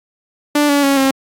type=tone with pitch steps; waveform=sawtooth; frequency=293.7 / 285.2 / 276.9 / 268.9 Hz; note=D4 / C#4 / C#4 / C4; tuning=0 / +49 / -2 / +47 cents; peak=-7 dBFS; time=0.55-1.11 s; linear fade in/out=5 ms; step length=140 ms; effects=AAC 48 kbps